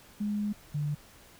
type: tone pair in turn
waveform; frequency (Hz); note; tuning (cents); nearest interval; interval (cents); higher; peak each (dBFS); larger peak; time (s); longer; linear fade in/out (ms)
sine; 207.7 / 147.42; G#3 / D3; 0 / +7; tritone; 593; first; -28; neither; 0.2-0.53 / 0.74-0.95; first; 10
effects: pink hiss -55 dBFS RMS until 1.39 s